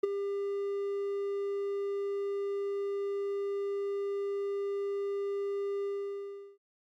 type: tone with ADSR envelope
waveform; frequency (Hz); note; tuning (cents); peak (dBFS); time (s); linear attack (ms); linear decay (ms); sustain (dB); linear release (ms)
triangle; 399.9; G4; +35; -19; 0.03-6.58; 8; 15; -10; 740
effects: AAC 64 kbps